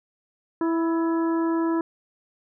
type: harmonic tone with a mistuned harmonic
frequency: 329.6 Hz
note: E4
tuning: in tune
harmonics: 1 / 2 / 3 / 4 / 5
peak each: -21 / -36 / -31 / -37 / -41 dBFS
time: 0.61-1.81 s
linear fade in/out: 2 ms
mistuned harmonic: 5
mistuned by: +40 cents
effects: none